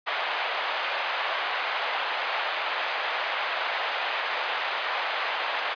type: band-pass noise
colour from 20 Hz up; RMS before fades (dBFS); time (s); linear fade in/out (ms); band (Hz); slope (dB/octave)
pink; -29; 0.06-5.75; 20; 650 to 3400; 24
effects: resampled to 11025 Hz